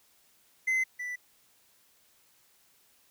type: tone pair in turn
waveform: triangle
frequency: 2053 / 1976.9 Hz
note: C7 / B6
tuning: -33 / +1 cents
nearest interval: minor second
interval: 66 cents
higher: first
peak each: -23 / -32 dBFS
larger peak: first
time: 0.67-0.84 / 0.99-1.16 s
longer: neither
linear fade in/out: 10 ms
effects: white hiss -65 dBFS RMS until 3.1 s